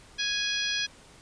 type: harmonic tone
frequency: 830.6 Hz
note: G#5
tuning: in tune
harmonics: 2 / 3 / 4 / 5 / 6 / 7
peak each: -33 / -34 / -31 / -36 / -35 / -38 dBFS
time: 0.18-0.87 s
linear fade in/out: 20 ms
effects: pink hiss -53 dBFS RMS until 1.21 s + resampled to 22050 Hz